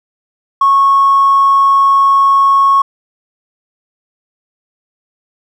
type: tone with tanh clipping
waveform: triangle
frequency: 1100 Hz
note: C#6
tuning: 14 cents flat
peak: -5 dBFS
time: 0.61-2.82 s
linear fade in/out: 5 ms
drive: 1 dB
effects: none